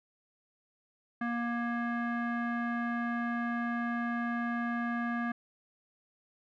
square tone with low-pass filter, 236.7 Hz, A#3, 27 cents sharp, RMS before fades -33 dBFS, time 1.21-5.32 s, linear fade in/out 5 ms, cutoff 1600 Hz, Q 3.7, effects none

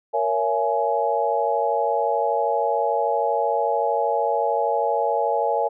sine chord, A# half-diminished seventh, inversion none, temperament just, 466.2 / 559.4 / 671.3 / 839.1 Hz, A#4 / C#5 / E5 / G#5, 0 / +16 / +31 / +18 cents, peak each -25 / -25 / -25 / -23 dBFS, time 0.13-5.69 s, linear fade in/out 20 ms, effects none

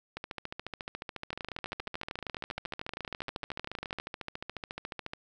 two click trains, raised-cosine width 0.3 ms, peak -20 / -21 dBFS, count 35 / 71, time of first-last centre 1.33-3.986 / 0.17-5.135 s, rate 12.8 / 14.1 Hz, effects none

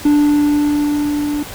triangle tone with level ramp, 293.7 Hz, D4, in tune, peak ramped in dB -6 to -15 dBFS, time 0.05-1.43 s, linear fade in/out 5 ms, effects pink hiss -31 dBFS RMS until 1.54 s

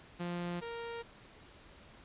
sawtooth tone pair in turn, 174.61 / 466.2 Hz, F3 / A#4, 0 / 0 cents, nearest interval octave + perfect fourth, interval 1700 cents, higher second, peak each -32 / -36 dBFS, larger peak first, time 0.19-0.61 / 0.61-1.03 s, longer neither, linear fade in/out 20 ms, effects pink hiss -57 dBFS RMS until 2.04 s + resampled to 8000 Hz

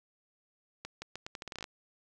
accelerating click train, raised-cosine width 0.2 ms, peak -23 dBFS, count 13, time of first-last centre 0.85-1.642 s, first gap 170 ms, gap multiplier 0.8, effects none

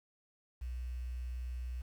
sine tone with quantisation, 61.74 Hz, B1, in tune, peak -37 dBFS, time 0.61-1.82 s, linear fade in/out 10 ms, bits 10, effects none

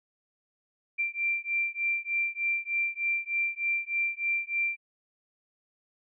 sine beating tone pair, 2359 / 2362.3 Hz, D7 / D7, +7 / +10 cents, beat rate 3.3 Hz, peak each -30 dBFS, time 0.98-4.77 s, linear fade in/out 20 ms, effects none

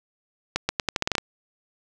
accelerating click train, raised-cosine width 0.2 ms, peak -5 dBFS, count 10, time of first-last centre 0.56-1.182 s, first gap 130 ms, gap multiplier 0.83, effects none

